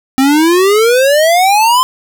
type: exponential sweep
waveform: square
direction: up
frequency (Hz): 260 to 1046.5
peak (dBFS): -7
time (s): 0.18-1.83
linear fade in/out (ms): 0
effects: none